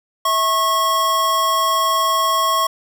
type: tone pair together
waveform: square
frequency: 651 / 1092 Hz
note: E5 / C#6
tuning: -22 / -26 cents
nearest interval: major sixth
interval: 896 cents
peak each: -25 / -16 dBFS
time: 0.25-2.67 s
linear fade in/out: 5 ms
effects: none